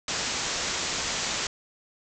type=low-pass noise; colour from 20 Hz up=white; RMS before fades=-30 dBFS; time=0.08-1.47 s; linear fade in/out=2 ms; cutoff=7500 Hz; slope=96 dB/octave; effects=none